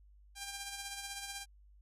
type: tone with tremolo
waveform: 5% pulse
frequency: 797 Hz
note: G5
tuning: 28 cents sharp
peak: -28 dBFS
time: 0.35-1.46 s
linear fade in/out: 50 ms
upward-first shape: sine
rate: 16 Hz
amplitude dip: 45%
effects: added 50 Hz sine -58 dBFS peak until 1.81 s + resampled to 32000 Hz